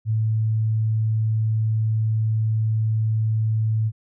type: tone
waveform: sine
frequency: 110 Hz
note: A2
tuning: in tune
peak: -18 dBFS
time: 0.05-3.92 s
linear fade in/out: 50 ms
effects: none